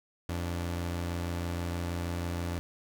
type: tone pair together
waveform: sawtooth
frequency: 86.3 / 290.3 Hz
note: F2 / D4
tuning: -20 / -20 cents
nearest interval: octave + major sixth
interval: 2100 cents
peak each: -28 / -38 dBFS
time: 0.29-2.59 s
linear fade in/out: 0 ms
effects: none